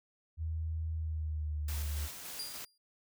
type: tone with pitch glide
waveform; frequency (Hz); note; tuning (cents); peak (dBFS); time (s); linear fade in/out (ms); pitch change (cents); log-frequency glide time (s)
sine; 80.2 to 73.97; E2 to D2; -47 to +13; -33; 0.37-2.09; 50; -140; 0.95-1.76
type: noise with tremolo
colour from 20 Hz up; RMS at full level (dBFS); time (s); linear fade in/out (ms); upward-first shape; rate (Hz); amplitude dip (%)
white; -44; 1.68-2.65; 5; square; 3.5; 25
type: tone with exponential decay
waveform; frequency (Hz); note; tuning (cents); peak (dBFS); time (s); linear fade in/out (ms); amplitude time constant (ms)
sawtooth; 4800; D8; +37; -33; 2.39-2.78; 5; 83
effects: none